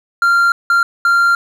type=tone bursts at uneven times; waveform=triangle; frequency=1387 Hz; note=F6; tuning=12 cents flat; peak=-7 dBFS; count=3; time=0.22-0.52 / 0.7-0.83 / 1.05-1.35 s; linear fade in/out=2 ms; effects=none